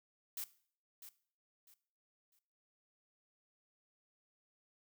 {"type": "noise with echo", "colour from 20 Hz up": "blue", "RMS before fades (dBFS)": -42, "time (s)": [0.37, 0.44], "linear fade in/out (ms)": 2, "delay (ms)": 650, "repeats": 3, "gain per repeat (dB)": -11, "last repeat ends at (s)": 2.39, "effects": ["noise-tail reverb RT60 0.5 s tail -17 dB re dry"]}